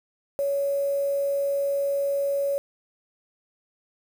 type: tone with quantisation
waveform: sine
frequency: 560 Hz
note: C#5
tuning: 18 cents sharp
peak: -22 dBFS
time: 0.39-2.58 s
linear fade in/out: 0 ms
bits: 7
effects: none